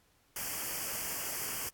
white band-stop noise, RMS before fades -37 dBFS, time 0.36-1.69 s, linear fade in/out 2 ms, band 3200 to 4600 Hz, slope 96 dB/octave, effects pink hiss -69 dBFS RMS until 1.73 s + AAC 64 kbps

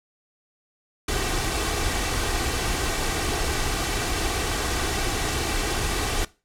pink noise with comb filter, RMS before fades -25 dBFS, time 1.08-6.25 s, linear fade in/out 5 ms, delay 2.6 ms, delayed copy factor +0.5, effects noise-tail reverb RT60 0.3 s tail -20 dB re dry + low-pass 10000 Hz 12 dB/octave

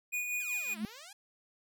square tone with tremolo, 2459 Hz, D#7, 21 cents flat, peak -32 dBFS, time 0.12-0.75 s, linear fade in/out 20 ms, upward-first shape sine, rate 5.3 Hz, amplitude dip 40%
5% pulse exponential two-way sweep, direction down then up, 1760 to 311.1 to 851 Hz, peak -37 dBFS, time 0.4-1.13 s, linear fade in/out 5 ms, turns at 0.78 s
sine tone with exponential growth, 214.6 Hz, A3, 43 cents flat, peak -28 dBFS, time 0.65-0.85 s, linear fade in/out 0 ms, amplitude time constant 42 ms
effects none

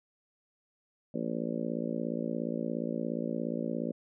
harmonic tone, 57.1 Hz, A#1, 35 cents flat, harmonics 3 / 4 / 5 / 6 / 7 / 8 / 9 / 10, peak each -39 / -35 / -38 / -41 / -43 / -44 / -40 / -42 dBFS, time 1.14-3.92 s, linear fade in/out 5 ms, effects none

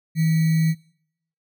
sine tone with sample-and-hold, 161.1 Hz, E3, 39 cents flat, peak -16 dBFS, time 0.15-0.75 s, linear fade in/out 50 ms, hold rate 2100 Hz, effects noise-tail reverb RT60 0.7 s tail -22 dB re dry

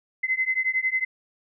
sine beating tone pair, 2045 / 2056 Hz, C7 / C7, -40 / -31 cents, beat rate 11 Hz, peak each -25 dBFS, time 0.23-1.05 s, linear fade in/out 10 ms, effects none

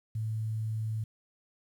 sine tone with quantisation, 110 Hz, A2, in tune, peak -30 dBFS, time 0.15-1.04 s, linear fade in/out 5 ms, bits 10, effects none

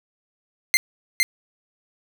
sawtooth tone with echo, 2093 Hz, C7, in tune, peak -10 dBFS, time 0.74-0.77 s, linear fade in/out 0 ms, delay 460 ms, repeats 1, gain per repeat -2 dB, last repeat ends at 1.23 s, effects none

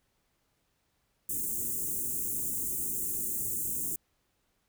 white band-stop noise, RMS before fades -33 dBFS, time 1.29-3.96 s, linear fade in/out 5 ms, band 410 to 7000 Hz, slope 48 dB/octave, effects pink hiss -75 dBFS RMS until 4.68 s

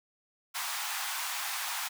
pink high-pass noise, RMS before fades -35 dBFS, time 0.54-1.89 s, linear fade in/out 20 ms, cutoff 790 Hz, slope 48 dB/octave, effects none

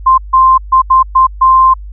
sine tone bursts at uneven times, 1046.5 Hz, C6, in tune, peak -3 dBFS, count 6, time 0.06-0.18 / 0.33-0.58 / 0.72-0.82 / 0.9-1.03 / 1.15-1.27 / 1.41-1.74 s, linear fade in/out 10 ms, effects added 50 Hz sine -24 dBFS peak until 1.92 s

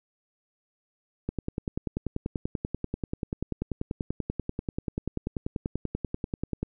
click train, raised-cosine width 3 ms, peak -16 dBFS, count 56, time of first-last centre 1.29-6.63 s, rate 10.3 Hz, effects none

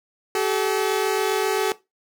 sawtooth tone pair together, 382.6 / 430.1 Hz, G4 / A4, -42 / -39 cents, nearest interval major second, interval 203 cents, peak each -19 dBFS, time 0.35-1.72 s, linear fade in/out 2 ms, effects noise-tail reverb RT60 0.2 s tail -17 dB re dry

